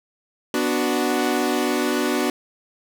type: chord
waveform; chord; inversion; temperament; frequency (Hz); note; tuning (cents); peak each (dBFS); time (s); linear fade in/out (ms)
sawtooth; B minor; none; equal; 246.9 / 293.7 / 370; B3 / D4 / F#4; 0 / 0 / 0; -20; 0.54-2.3; 2
effects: none